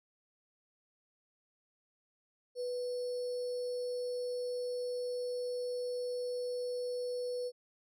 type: tone with sample-and-hold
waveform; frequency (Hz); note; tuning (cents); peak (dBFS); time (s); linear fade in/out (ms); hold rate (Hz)
sine; 493.9; B4; 0; -34; 2.55-7.52; 50; 4900
effects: low-pass 10000 Hz 12 dB/octave